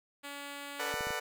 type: tone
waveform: 5% pulse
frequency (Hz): 284.1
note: C#4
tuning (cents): +43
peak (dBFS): -30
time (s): 0.23-0.94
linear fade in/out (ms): 20
type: chord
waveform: 15% pulse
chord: B minor seventh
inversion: third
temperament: just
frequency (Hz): 444.5 / 493.9 / 592.7 / 740.8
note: A4 / B4 / D5 / F#5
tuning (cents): +18 / 0 / +16 / +2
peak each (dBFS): -34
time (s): 0.79-1.2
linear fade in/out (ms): 10
type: clicks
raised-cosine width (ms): 3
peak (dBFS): -31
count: 4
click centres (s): 0.941 / 1.008 / 1.07 / 1.106
effects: none